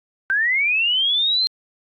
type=linear sweep; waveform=sine; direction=up; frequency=1530 to 4198 Hz; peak=-16 dBFS; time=0.3-1.47 s; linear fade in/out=0 ms; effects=AAC 48 kbps